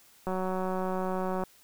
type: click train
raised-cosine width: 1 ms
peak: -19 dBFS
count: 218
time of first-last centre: 0.27-1.437 s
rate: 186 Hz
effects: white hiss -59 dBFS RMS until 1.63 s